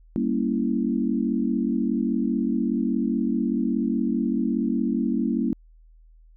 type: chord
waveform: sine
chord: G diminished seventh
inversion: none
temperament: equal with one note detuned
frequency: 196 / 232.3 / 277.2 / 329.6 Hz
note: G3 / Bb3 / Db4 / Fb4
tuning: 0 / -6 / 0 / 0 cents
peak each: -28 / -24 / -27 / -29 dBFS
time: 0.16-5.53 s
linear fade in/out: 0 ms
effects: added 40 Hz sine -49 dBFS peak until 6.36 s

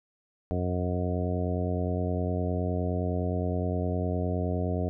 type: harmonic tone with a mistuned harmonic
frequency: 89.7 Hz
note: F2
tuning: 47 cents sharp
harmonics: 1 / 2 / 3 / 4 / 5 / 6 / 7 / 8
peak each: -29 / -33 / -35 / -38 / -36 / -41 / -36 / -41 dBFS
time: 0.51-4.89 s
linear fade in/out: 0 ms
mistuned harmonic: 8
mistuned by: +18 cents
effects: none

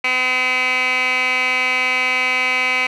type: tone with band-pass filter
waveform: 15% pulse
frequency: 254.8 Hz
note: C4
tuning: 46 cents flat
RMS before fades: -18 dBFS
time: 0.04-2.87 s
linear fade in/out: 5 ms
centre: 2200 Hz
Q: 4.5
effects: none

